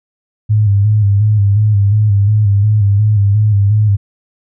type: tone with vibrato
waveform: sine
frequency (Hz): 103.4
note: G#2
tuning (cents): -7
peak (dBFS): -7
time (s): 0.49-3.97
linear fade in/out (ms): 20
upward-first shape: square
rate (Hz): 2.8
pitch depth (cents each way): 54
effects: none